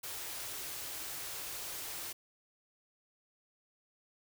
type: band-stop noise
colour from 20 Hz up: white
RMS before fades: -42 dBFS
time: 0.03-2.13 s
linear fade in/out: 10 ms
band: 170 to 270 Hz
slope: 96 dB/octave
effects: none